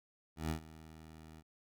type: tone with ADSR envelope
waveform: 15% pulse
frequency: 79.2 Hz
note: D#2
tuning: 31 cents sharp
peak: -27 dBFS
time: 0.36-1.43 s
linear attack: 140 ms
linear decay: 100 ms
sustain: -19 dB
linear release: 42 ms
effects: none